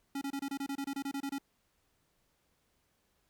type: tone bursts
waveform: square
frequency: 277.2 Hz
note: C#4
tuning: in tune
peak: -35 dBFS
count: 14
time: 0.15-1.384 s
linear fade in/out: 5 ms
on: 64 ms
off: 26 ms
effects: pink hiss -75 dBFS RMS until 3.29 s